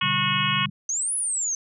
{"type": "harmonic tone", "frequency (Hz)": 364.6, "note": "F#4", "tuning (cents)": -25, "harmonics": [3, 4, 5, 6, 7, 8, 9], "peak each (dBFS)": [-26, -32, -33, -30, -28, -26, -31], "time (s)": [0.01, 0.66], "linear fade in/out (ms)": 5}
{"type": "chord", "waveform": "sine", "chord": "G major", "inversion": "first", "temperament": "equal", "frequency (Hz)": [123.47, 146.83, 196], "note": ["B2", "D3", "G3"], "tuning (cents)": [0, 0, 0], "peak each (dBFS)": [-34, -31, -32], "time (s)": [0.02, 0.7], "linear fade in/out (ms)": 10}
{"type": "exponential two-way sweep", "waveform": "sine", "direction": "up then down", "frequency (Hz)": [6160, 10420, 6160], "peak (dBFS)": -23, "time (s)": [0.89, 1.55], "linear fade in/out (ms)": 2, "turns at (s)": 1.15}
{"effects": []}